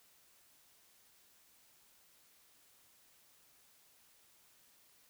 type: silence
effects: white hiss -67 dBFS RMS until 5.09 s